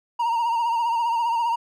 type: tone with vibrato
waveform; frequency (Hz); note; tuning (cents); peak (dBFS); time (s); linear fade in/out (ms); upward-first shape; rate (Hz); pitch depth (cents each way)
triangle; 932.3; A#5; 0; -18; 0.19-1.56; 10; sine; 15; 50
effects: none